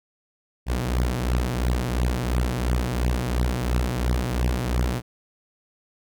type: beating tone pair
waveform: sawtooth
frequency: 60.1 / 63 Hz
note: B1 / B1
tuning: -46 / +35 cents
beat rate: 2.9 Hz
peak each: -20 / -21 dBFS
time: 0.66-5.02 s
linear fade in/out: 50 ms
effects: none